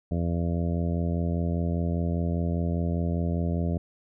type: harmonic tone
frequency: 85 Hz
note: F2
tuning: 46 cents flat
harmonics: 1 / 2 / 3 / 4 / 5 / 6 / 7 / 8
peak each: -27 / -28 / -34 / -39 / -39 / -43 / -39 / -42 dBFS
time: 0.11-3.78 s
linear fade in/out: 5 ms
effects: none